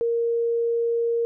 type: tone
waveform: sine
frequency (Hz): 466.2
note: A#4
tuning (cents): 0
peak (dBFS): -20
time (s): 0.01-1.25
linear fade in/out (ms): 0
effects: none